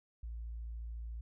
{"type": "tone", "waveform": "sine", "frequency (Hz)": 57, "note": "A#1", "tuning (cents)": -38, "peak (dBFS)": -39, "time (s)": [0.23, 1.21], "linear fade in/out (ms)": 5, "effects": ["tanh soft clip ceiling -36 dBFS"]}